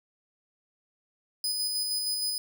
sawtooth tone with tremolo, 5000 Hz, D#8, 8 cents sharp, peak -24 dBFS, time 1.44-2.38 s, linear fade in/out 2 ms, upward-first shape square, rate 6.4 Hz, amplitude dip 25%, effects none

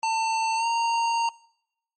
square tone with pitch glide, 895 to 925 Hz, A5 to A#5, +29 to -14 cents, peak -23 dBFS, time 0.03-1.29 s, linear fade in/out 2 ms, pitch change +57 cents, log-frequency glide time 0.56-0.66 s, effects noise-tail reverb RT60 0.8 s tail -24 dB re dry + MP3 32 kbps

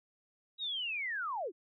sine linear sweep, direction down, 3871 to 295.5 Hz, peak -34 dBFS, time 0.58-1.52 s, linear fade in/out 50 ms, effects none

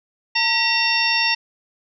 harmonic tone with a mistuned harmonic, 910 Hz, A#5, 42 cents flat, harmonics 1 / 2 / 3 / 4 / 5 / 6, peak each -25 / -24 / -20 / -28 / -28 / -22 dBFS, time 0.35-1.35 s, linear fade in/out 10 ms, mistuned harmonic 2, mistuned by +100 cents, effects none

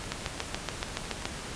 two click trains, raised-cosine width 0.2 ms, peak -12 / -24 dBFS, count 9 / 9, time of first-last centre 0.12-1.255 / 0.04-1.391 s, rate 7.05 / 5.92 Hz, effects pink hiss -39 dBFS RMS until 1.55 s + resampled to 22050 Hz

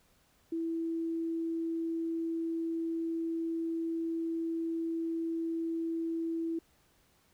sine tone, 329.6 Hz, E4, in tune, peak -31 dBFS, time 0.52-6.59 s, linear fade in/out 5 ms, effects pink hiss -68 dBFS RMS until 7.33 s

